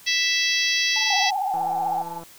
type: harmonic tone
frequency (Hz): 659.3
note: E5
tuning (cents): 0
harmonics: 3 / 4 / 5 / 6 / 7 / 8 / 9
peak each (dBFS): -25 / -26 / -27 / -28 / -28 / -29 / -30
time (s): 0.06-1.31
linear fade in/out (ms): 20
type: tone with tremolo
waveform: sine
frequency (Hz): 868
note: A5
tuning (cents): -24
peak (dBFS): -27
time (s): 0.96-2.2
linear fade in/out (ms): 0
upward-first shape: triangle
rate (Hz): 20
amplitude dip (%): 85
type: tone with vibrato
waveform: sine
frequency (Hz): 784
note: G5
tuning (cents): 0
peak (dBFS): -22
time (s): 1.1-2.02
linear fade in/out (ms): 5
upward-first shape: triangle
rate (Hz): 16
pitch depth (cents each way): 120
type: click train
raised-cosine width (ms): 1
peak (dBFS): -27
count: 117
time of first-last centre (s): 1.54-2.235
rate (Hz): 167
effects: white hiss -48 dBFS RMS until 2.38 s